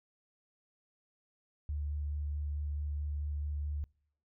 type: tone with vibrato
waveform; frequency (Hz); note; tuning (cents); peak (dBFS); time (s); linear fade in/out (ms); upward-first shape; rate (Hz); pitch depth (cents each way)
sine; 73.5; D2; +2; -33; 1.69-3.84; 0; square; 4.6; 9
effects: noise-tail reverb RT60 0.6 s tail -26 dB re dry